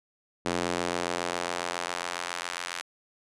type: tone with high-pass filter sweep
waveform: square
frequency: 43.65 Hz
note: F1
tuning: in tune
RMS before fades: -32 dBFS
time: 0.45-2.82 s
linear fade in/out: 10 ms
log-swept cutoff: 290 to 1500 Hz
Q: 0.81
effects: resampled to 22050 Hz